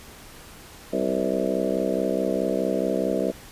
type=harmonic tone with a mistuned harmonic; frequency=64.7 Hz; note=C2; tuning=19 cents flat; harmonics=3 / 4 / 5 / 6 / 7 / 8 / 9 / 10; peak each=-30 / -30 / -30 / -30 / -30 / -30 / -30 / -30 dBFS; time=0.92-3.32 s; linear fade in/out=20 ms; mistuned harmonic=7; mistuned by=+48 cents; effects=pink hiss -45 dBFS RMS until 3.51 s + resampled to 32000 Hz